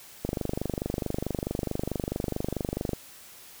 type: click train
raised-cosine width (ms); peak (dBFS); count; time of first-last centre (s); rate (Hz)
2; -15; 67; 0.25-2.933; 24.6
effects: white hiss -49 dBFS RMS until 3.6 s